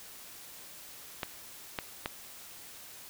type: clicks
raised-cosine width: 0.3 ms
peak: -16 dBFS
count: 3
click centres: 1.232 / 1.788 / 2.059 s
effects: white hiss -49 dBFS RMS until 3.09 s